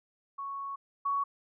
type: tone pair in turn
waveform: sine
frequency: 1108.7 / 1119 Hz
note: C#6 / C#6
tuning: 0 / +16 cents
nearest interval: unison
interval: 16 cents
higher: second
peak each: -35 / -27 dBFS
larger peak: second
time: 0.38-0.76 / 1.05-1.24 s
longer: first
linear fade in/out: 10 ms
effects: none